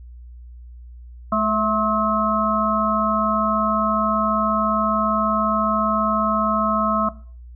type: harmonic tone with a mistuned harmonic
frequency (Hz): 214.7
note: A3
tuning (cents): -42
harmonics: 1 / 3 / 5 / 6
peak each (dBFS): -22 / -22 / -22 / -22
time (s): 1.32-7.09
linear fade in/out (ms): 5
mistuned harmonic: 3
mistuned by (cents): +39
effects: noise-tail reverb RT60 0.4 s tail -17 dB re dry + added 60 Hz sine -37 dBFS peak until 7.55 s